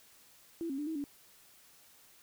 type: tone with pitch steps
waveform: sine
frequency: 333.9 / 271.2 / 294.9 / 320.1 / 285.3 Hz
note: E4 / C#4 / D4 / D#4 / C#4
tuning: +22 / -38 / +7 / +49 / +50 cents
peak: -34 dBFS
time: 0.61-1.04 s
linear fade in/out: 0 ms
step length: 86 ms
effects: white hiss -61 dBFS RMS until 2.22 s